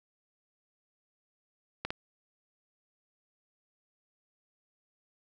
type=clicks; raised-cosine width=0.3 ms; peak=-17 dBFS; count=2; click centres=1.85 / 1.905 s; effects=none